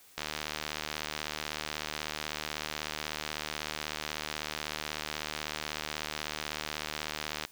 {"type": "click train", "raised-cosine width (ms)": 0.2, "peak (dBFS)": -16, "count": 555, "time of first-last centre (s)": [0.18, 7.45], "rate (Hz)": 76.2, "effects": ["white hiss -58 dBFS RMS until 7.51 s"]}